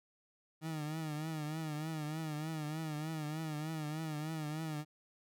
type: tone with vibrato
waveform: 30% pulse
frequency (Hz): 155.1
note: D#3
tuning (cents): -5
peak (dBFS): -35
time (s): 0.61-4.85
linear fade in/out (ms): 50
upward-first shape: triangle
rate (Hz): 3.3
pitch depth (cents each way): 84
effects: none